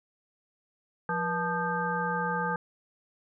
harmonic tone with a mistuned harmonic, 174.61 Hz, F3, in tune, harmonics 1 / 3 / 5 / 7 / 9, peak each -34 / -35 / -32 / -34 / -33 dBFS, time 1.09-2.56 s, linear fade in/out 2 ms, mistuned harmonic 3, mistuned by -140 cents, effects none

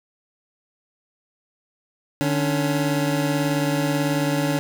25% pulse tone pair together, 149.5 / 280.6 Hz, D3 / C#4, +31 / +21 cents, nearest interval major seventh, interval 1090 cents, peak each -19 dBFS, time 2.21-4.59 s, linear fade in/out 0 ms, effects none

